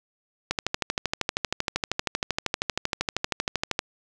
click train, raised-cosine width 0.2 ms, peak -7 dBFS, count 43, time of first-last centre 0.51-3.791 s, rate 12.8 Hz, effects none

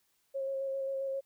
sine tone with vibrato, 541 Hz, C#5, 42 cents flat, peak -32 dBFS, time 0.34-1.21 s, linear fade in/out 20 ms, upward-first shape square, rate 7.5 Hz, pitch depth 13 cents each way, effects white hiss -74 dBFS RMS until 1.25 s

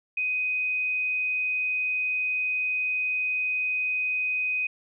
sine tone, 2504 Hz, D#7, 10 cents sharp, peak -24 dBFS, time 0.17-4.67 s, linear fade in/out 5 ms, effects none

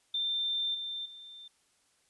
sine tone with level steps, 3579 Hz, A7, 29 cents sharp, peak -29 / -35 / -46 dBFS, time 0.14-1.48 s, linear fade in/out 5 ms, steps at 0.74 / 1.05 s, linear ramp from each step 10 ms, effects white hiss -70 dBFS RMS until 2.09 s + resampled to 24000 Hz

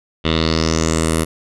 10% pulse tone with low-pass filter sweep, 80.6 Hz, E2, 38 cents flat, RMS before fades -17 dBFS, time 0.24-1.25 s, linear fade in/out 20 ms, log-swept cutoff 3300 to 11000 Hz, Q 4.4, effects none

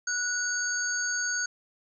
sine tone cluster, 1471 / 4560 / 6550 Hz, F#6 / C#8 / G#8, -11 / +48 / -25 cents, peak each -29 / -36 / -31 dBFS, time 0.07-1.46 s, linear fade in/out 5 ms, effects none

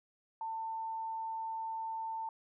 sine tone, 895 Hz, A5, 29 cents sharp, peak -36 dBFS, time 0.41-2.29 s, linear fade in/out 2 ms, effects none

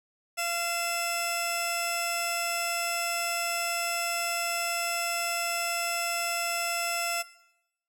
15% pulse tone pair together, 687 / 2630 Hz, F5 / E7, -29 / -5 cents, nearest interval octave + major seventh, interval 2324 cents, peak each -24 dBFS, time 0.37-7.23 s, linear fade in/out 20 ms, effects noise-tail reverb RT60 0.8 s tail -18 dB re dry

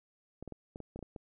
clicks, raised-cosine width 2 ms, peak -30 dBFS, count 9, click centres 0.426 / 0.477 / 0.523 / 0.759 / 0.803 / 0.96 / 0.991 / 1.027 / 1.162 s, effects none

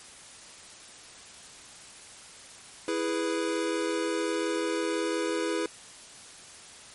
square chord, E major, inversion none, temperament equal, 329.6 / 415.3 / 493.9 Hz, E4 / G#4 / B4, 0 / 0 / 0 cents, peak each -31 / -33 / -33 dBFS, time 2.88-5.66 s, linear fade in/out 2 ms, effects white hiss -48 dBFS RMS until 6.94 s + MP3 48 kbps

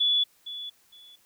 sine tone with echo, 3429 Hz, A7, 45 cents flat, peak -20 dBFS, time 0-0.24 s, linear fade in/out 10 ms, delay 460 ms, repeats 2, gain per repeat -14 dB, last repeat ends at 1.16 s, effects white hiss -63 dBFS RMS until 1.25 s

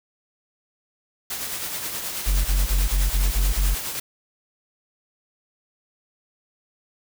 white noise with tremolo, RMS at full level -28 dBFS, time 1.3-4 s, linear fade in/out 5 ms, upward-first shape triangle, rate 9.4 Hz, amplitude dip 45%
triangle tone bursts, 45.3 Hz, F#1, 36 cents flat, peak -15 dBFS, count 7, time 2.26-3.752 s, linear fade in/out 20 ms, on 190 ms, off 27 ms
effects none

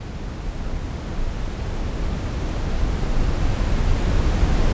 brown noise with level ramp, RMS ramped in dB -28 to -17 dBFS, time 0-4.73 s, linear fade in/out 10 ms, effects resampled to 16000 Hz

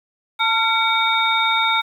sine tone cluster, 893 / 1375 / 2259 / 3686 Hz, A5 / F6 / C#7 / A#7, +25 / -27 / +32 / -20 cents, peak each -21 dBFS, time 0.39-1.82 s, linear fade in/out 20 ms, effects 8-bit

